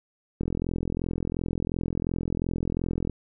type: click train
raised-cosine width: 3 ms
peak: -15 dBFS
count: 116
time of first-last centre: 0.41-3.097 s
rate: 42.8 Hz
effects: none